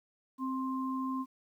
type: tone pair together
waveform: sine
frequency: 262.4 / 1052.3 Hz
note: C4 / C6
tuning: +5 / +10 cents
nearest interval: 2 octaves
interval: 2405 cents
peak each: -33 / -37 dBFS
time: 0.38-1.26 s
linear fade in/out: 50 ms
effects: 11-bit